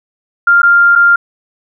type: tone with dropouts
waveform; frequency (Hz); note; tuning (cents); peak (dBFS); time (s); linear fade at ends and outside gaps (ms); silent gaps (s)
sine; 1396.9; F6; 0; -4; 0.47-1.16; 5; 0.619-0.63 / 0.954-0.958
effects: none